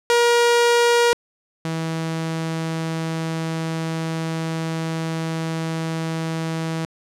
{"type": "tone pair in turn", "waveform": "sawtooth", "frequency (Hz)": [475.2, 162.29], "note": ["A#4", "E3"], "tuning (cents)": [33, -27], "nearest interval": "octave + perfect fifth", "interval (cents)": 1860, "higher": "first", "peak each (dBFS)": [-10, -19], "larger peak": "first", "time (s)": [[0.1, 1.13], [1.65, 6.85]], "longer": "second", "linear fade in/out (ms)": 0, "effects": ["low-pass 9000 Hz 12 dB/octave"]}